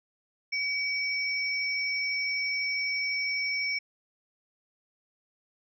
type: tone pair together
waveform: sine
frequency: 2273 / 5406 Hz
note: C#7 / E8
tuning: +43 / +43 cents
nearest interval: octave + minor third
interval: 1500 cents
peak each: -28 / -34 dBFS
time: 0.52-3.79 s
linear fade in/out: 10 ms
effects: none